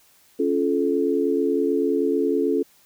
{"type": "chord", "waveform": "sine", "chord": "Db augmented", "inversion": "none", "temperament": "just", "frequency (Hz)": [277.2, 346.5, 433.1], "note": ["Db4", "F4", "A4"], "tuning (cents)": [0, -14, -27], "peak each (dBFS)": [-23, -24, -22], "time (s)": [0.39, 2.63], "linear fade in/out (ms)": 10, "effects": ["white hiss -57 dBFS RMS until 2.85 s"]}